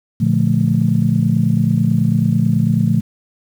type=chord; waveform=sine; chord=Bb major seventh; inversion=none; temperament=just; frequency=116.54 / 145.68 / 174.81 / 218.5 Hz; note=Bb2 / D3 / F3 / A3; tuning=0 / -14 / +2 / -12 cents; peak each=-17 dBFS; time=0.2-3.01 s; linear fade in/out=10 ms; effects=tanh soft clip ceiling -1 dBFS + 7-bit